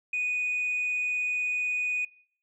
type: tone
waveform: sine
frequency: 2479 Hz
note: D#7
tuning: 7 cents flat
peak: -25 dBFS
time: 0.13-2.05 s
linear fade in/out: 5 ms
effects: noise-tail reverb RT60 0.6 s tail -23 dB re dry + tanh soft clip ceiling -23 dBFS